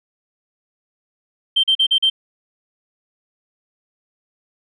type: tone bursts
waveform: sine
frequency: 3136 Hz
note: G7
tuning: in tune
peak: -11 dBFS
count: 5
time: 1.56-2.1 s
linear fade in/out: 10 ms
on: 76 ms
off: 40 ms
effects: tanh soft clip ceiling -7 dBFS